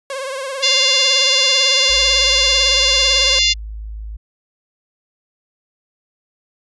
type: tone with vibrato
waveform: sawtooth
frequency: 537 Hz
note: C5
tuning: 45 cents sharp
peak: -19 dBFS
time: 0.1-3.39 s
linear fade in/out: 2 ms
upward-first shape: triangle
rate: 18 Hz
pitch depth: 87 cents each way
type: harmonic tone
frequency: 698.5 Hz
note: F5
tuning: in tune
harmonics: 3 / 4 / 5 / 6 / 7 / 8 / 9 / 10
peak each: -22 / -18 / -17 / -20 / -18 / -25 / -27 / -27 dBFS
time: 0.62-3.54 s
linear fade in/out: 20 ms
type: tone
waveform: sine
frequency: 53.2 Hz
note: G#1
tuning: 42 cents sharp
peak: -26 dBFS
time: 1.89-4.17 s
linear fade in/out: 10 ms
effects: resampled to 24000 Hz